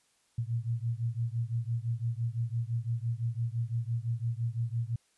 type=beating tone pair; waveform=sine; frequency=114.1 / 120 Hz; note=A#2 / B2; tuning=-37 / -49 cents; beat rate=5.9 Hz; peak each=-32 / -33 dBFS; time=0.38-4.96 s; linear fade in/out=5 ms; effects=white hiss -70 dBFS RMS until 5.17 s + resampled to 24000 Hz